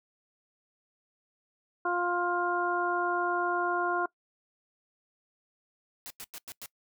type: harmonic tone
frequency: 352 Hz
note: F4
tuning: 14 cents sharp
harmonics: 1 / 2 / 3 / 4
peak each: -32 / -32 / -32 / -32 dBFS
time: 1.85-4.06 s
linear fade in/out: 5 ms
type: noise bursts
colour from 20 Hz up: white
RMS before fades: -42 dBFS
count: 5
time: 6.06-6.659 s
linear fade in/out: 0 ms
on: 43 ms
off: 96 ms
effects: noise-tail reverb RT60 0.1 s tail -22 dB re dry